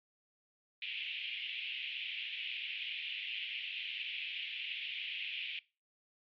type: band-pass noise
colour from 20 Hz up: pink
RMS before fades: -41 dBFS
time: 0.82-5.59 s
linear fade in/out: 2 ms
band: 2400 to 3200 Hz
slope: 48 dB/octave
effects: noise-tail reverb RT60 0.3 s tail -21 dB re dry + MP3 48 kbps